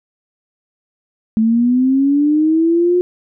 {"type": "linear sweep", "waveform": "sine", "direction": "up", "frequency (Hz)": [217.2, 360.9], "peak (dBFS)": -10, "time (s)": [1.37, 3.01], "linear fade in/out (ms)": 0, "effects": []}